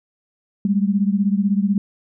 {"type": "beating tone pair", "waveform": "sine", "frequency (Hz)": [196, 212], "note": ["G3", "G#3"], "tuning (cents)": [0, 36], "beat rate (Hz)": 16, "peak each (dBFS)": [-17, -20], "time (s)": [0.65, 1.78], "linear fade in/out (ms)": 2, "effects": []}